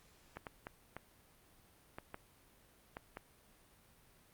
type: clicks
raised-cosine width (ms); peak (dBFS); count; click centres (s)
0.5; -29; 8; 0.37 / 0.468 / 0.669 / 0.966 / 1.985 / 2.144 / 2.969 / 3.171
effects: pink hiss -66 dBFS RMS until 4.33 s + Opus 48 kbps